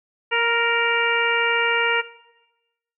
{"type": "harmonic tone with a mistuned harmonic", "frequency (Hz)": 466.2, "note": "A#4", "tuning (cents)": 0, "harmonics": [1, 2, 3, 4, 5, 6], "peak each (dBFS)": [-25, -25, -25, -25, -25, -25], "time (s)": [0.31, 2.02], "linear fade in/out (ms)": 20, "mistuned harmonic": 2, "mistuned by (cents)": 17, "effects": ["noise-tail reverb RT60 1.0 s tail -17 dB re dry"]}